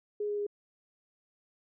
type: tone with pitch steps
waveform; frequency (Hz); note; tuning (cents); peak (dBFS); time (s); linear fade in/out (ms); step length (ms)
sine; 416.2 / 413.3 / 410.5; G#4 / G#4 / G#4; +4 / -8 / -20; -30; 0.2-0.467; 5; 89
effects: none